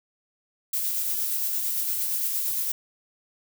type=noise with tremolo; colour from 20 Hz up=violet; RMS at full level=-26 dBFS; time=0.73-2.72 s; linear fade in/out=5 ms; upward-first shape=sine; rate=8.7 Hz; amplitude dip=25%; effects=none